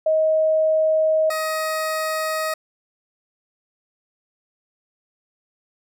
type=tone pair in turn; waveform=sine / 20% pulse; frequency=630 / 630 Hz; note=D#5 / D#5; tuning=+21 / +21 cents; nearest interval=unison; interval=0 cents; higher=neither; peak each=-15 / -17 dBFS; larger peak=first; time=0.06-1.3 / 1.3-2.54 s; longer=neither; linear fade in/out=5 ms; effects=none